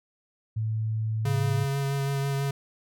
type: tone with pitch glide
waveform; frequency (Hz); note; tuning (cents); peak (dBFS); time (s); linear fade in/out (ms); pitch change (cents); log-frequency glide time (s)
sine; 110 to 109.05; A2 to A2; 0 to -15; -25; 0.56-1.65; 10; -15; 1.2-1.39
type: tone with vibrato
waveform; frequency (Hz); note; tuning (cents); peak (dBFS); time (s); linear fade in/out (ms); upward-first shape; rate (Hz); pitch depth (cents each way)
square; 138.59; C#3; 0; -26; 1.25-2.51; 5; sine; 6.1; 15
effects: none

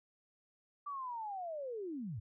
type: linear sweep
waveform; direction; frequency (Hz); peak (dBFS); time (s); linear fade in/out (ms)
sine; down; 1174.7 to 88.7; -39; 0.86-2.2; 10
effects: none

